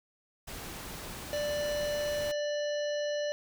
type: noise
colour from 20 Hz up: pink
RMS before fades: -42 dBFS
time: 0.47-2.32 s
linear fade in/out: 10 ms
type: harmonic tone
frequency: 589 Hz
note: D5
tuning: 5 cents sharp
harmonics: 1 / 3 / 5 / 7 / 9 / 10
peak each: -30 / -42 / -44 / -46 / -54 / -49 dBFS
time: 1.33-3.32 s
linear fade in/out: 0 ms
effects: none